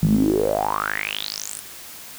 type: tone with band-pass filter sweep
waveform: sawtooth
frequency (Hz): 51.91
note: G#1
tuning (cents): 0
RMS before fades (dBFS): -22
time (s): 0.02-1.6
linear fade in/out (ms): 5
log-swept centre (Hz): 160 to 9900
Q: 9.8
effects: white hiss -39 dBFS RMS until 2.18 s